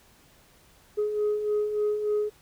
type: beating tone pair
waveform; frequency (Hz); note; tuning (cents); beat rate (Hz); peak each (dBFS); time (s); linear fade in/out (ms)
sine; 417.1 / 420.5; G#4 / G#4; +7 / +22; 3.4; -31 / -23; 0.97-2.3; 20
effects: tanh soft clip ceiling -20 dBFS + pink hiss -58 dBFS RMS until 2.41 s